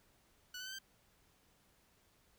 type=tone with pitch steps; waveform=15% pulse; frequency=1480 / 1508.5 / 1537.5 / 1567.1 Hz; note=F#6 / F#6 / G6 / G6; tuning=0 / +33 / -34 / -1 cents; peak=-38 dBFS; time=0.54-0.788 s; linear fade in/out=5 ms; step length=62 ms; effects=pink hiss -71 dBFS RMS until 2.38 s